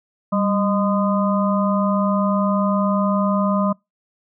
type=harmonic tone with a mistuned harmonic; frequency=205.3 Hz; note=G#3; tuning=20 cents flat; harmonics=1 / 3 / 5 / 6; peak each=-18 / -23 / -25 / -26 dBFS; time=0.32-3.73 s; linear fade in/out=10 ms; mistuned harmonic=1; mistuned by=-79 cents; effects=noise-tail reverb RT60 0.2 s tail -26 dB re dry